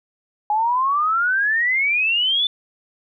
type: exponential sweep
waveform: sine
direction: up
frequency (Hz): 828 to 3543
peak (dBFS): -16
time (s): 0.5-2.47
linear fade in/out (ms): 2
effects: none

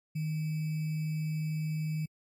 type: tone with sample-and-hold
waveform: sine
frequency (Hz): 155.56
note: D#3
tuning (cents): 0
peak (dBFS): -30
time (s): 0.15-2.06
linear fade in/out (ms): 10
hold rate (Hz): 2450
effects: AAC 64 kbps

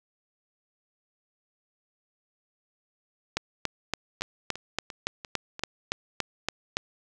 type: two click trains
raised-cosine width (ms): 0.2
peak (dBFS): -21 / -9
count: 5 / 13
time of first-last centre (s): 4.21-5.594 / 3.37-6.769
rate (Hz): 2.89 / 3.53
effects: none

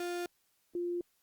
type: tone pair in turn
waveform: 35% pulse / sine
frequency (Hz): 351 / 349.6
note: F4 / F4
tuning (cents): +9 / +2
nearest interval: unison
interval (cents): 7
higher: first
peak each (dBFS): -33 / -32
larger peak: second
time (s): 0-0.26 / 0.75-1.01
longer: neither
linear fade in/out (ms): 2
effects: white hiss -74 dBFS RMS until 1.22 s + Opus 48 kbps

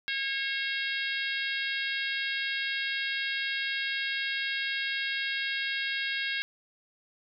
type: harmonic tone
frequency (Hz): 544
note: C#5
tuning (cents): -33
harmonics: 3 / 4 / 5 / 6 / 7 / 8 / 9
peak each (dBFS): -33 / -35 / -37 / -37 / -38 / -45 / -45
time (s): 0.08-6.42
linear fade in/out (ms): 0
effects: none

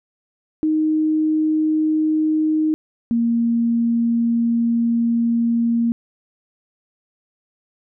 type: tone pair in turn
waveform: sine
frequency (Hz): 311.1 / 233.1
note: D#4 / A#3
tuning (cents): 0 / 0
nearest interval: perfect fourth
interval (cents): 500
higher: first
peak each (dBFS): -15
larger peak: neither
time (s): 0.63-2.74 / 3.11-5.92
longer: second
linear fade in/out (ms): 0
effects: none

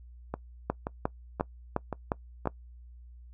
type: two click trains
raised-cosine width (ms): 1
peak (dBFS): -18 / -13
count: 5 / 6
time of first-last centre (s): 0.34-2.456 / 0.7-2.473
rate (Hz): 1.89 / 2.82
effects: noise-tail reverb RT60 0.1 s tail -22 dB re dry + added 60 Hz sine -47 dBFS peak until 3.33 s

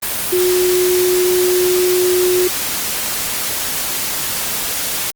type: tone in noise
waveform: sine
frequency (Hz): 362.6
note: F#4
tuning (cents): -35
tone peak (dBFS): -12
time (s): 0.32-2.48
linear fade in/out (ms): 10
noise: white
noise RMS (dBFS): -20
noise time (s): 0.02-5.11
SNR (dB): +5
effects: Opus 32 kbps

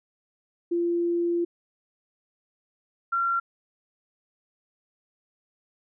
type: tone pair in turn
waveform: sine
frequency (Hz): 343.8 / 1371.2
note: F4 / F6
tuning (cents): -27 / -32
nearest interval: 2 octaves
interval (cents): 2395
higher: second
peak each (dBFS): -22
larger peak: neither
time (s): 0.71-1.45 / 3.12-3.4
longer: first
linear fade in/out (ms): 10
effects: none

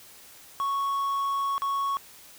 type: tone with dropouts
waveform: triangle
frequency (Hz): 1108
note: C#6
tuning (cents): -1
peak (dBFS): -23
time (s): 0.6-1.97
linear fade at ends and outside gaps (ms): 0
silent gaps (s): 1.58-1.62
effects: white hiss -50 dBFS RMS until 2.38 s

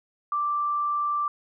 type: tone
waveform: sine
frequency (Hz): 1174.7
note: D6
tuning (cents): 0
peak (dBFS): -23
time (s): 0.32-1.28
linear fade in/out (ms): 2
effects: none

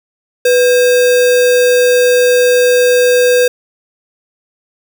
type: tone with sample-and-hold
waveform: sine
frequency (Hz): 494.1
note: B4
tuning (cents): +1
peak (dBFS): -6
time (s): 0.45-3.48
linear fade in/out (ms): 5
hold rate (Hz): 2100
effects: none

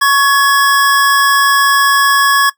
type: tone pair together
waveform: square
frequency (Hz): 1108.7 / 1688.5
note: C#6 / G#6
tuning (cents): 0 / +28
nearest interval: perfect fifth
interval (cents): 728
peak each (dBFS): -11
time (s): 0.01-2.5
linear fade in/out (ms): 10
effects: noise-tail reverb RT60 0.1 s tail -19 dB re dry

